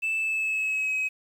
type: tone with pitch glide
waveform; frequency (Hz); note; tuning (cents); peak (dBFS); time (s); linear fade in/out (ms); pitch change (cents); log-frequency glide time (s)
sine; 2637 to 2543; E7 to D#7; 0 to +37; -22; 0.02-1.09; 20; -63; 0.17-0.95
effects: tanh soft clip ceiling -23 dBFS + 9-bit